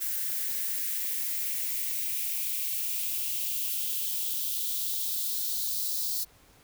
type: noise with high-pass filter sweep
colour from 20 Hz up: violet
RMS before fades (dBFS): -31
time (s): 0-6.25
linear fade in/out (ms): 20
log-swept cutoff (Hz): 1600 to 4400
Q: 3.2
effects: pink hiss -59 dBFS RMS until 6.63 s